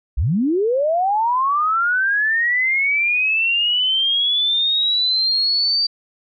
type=linear sweep; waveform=sine; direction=up; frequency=46.25 to 4664 Hz; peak=-15 dBFS; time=0.17-5.87 s; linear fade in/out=10 ms; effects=none